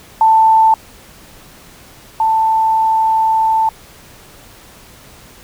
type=tone pair in turn; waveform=sine; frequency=886 / 886 Hz; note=A5 / A5; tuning=+12 / +12 cents; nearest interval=unison; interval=0 cents; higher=neither; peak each=-6 / -10 dBFS; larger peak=first; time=0.21-0.74 / 2.2-3.69 s; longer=second; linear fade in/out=2 ms; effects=pink hiss -41 dBFS RMS until 5.43 s